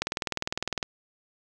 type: click train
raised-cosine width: 0.2 ms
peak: -10 dBFS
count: 17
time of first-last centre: 0.02-0.828 s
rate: 19.8 Hz
effects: none